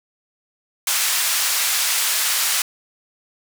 white band-pass noise, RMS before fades -20 dBFS, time 0.87-2.62 s, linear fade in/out 2 ms, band 1100 to 12000 Hz, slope 12 dB/octave, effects none

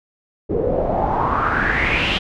pink noise with low-pass filter sweep, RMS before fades -19 dBFS, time 0.49-2.19 s, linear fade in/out 20 ms, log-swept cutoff 410 to 3200 Hz, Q 5.8, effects none

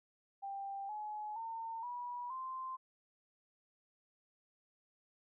sine tone with pitch steps, 790 / 846.7 / 907.5 / 972.6 / 1042.4 Hz, G5 / G#5 / A#5 / B5 / C6, +13 / +33 / -47 / -27 / -7 cents, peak -40 dBFS, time 0.42-2.77 s, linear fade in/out 20 ms, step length 470 ms, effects none

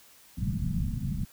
white low-pass noise, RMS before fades -30 dBFS, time 0.37-1.25 s, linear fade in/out 10 ms, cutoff 210 Hz, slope 48 dB/octave, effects white hiss -56 dBFS RMS until 1.32 s

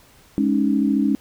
sine chord, Ab suspended fourth, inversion none, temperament equal with one note detuned, 209.2 / 277.2 / 311.1 Hz, Ab3 / Db4 / Eb4, +13 / 0 / 0 cents, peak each -20 / -19 / -23 dBFS, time 0.38-1.15 s, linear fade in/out 0 ms, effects pink hiss -52 dBFS RMS until 1.2 s

